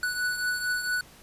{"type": "beating tone pair", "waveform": "square", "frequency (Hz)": [1480, 1484.4], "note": ["F#6", "F#6"], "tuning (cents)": [0, 5], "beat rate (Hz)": 4.4, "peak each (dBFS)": [-28, -35], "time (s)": [0.03, 1.01], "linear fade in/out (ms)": 2, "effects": ["pink hiss -52 dBFS RMS until 1.22 s", "resampled to 32000 Hz"]}